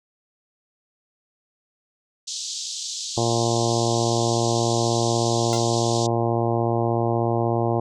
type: band-pass noise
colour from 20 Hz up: white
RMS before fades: -31 dBFS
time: 2.27-6.07 s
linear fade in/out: 10 ms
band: 3400 to 7300 Hz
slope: 48 dB/octave
type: harmonic tone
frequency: 116.54 Hz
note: A#2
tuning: in tune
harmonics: 1 / 2 / 3 / 4 / 5 / 6 / 7 / 8 / 9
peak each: -24 / -29 / -25 / -29 / -29 / -28 / -30 / -35 / -36 dBFS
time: 3.17-7.8 s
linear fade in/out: 5 ms
type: tone with exponential decay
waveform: 5% pulse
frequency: 689 Hz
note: F5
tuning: 24 cents flat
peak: -16 dBFS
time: 5.53-5.65 s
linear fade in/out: 0 ms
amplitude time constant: 25 ms
effects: none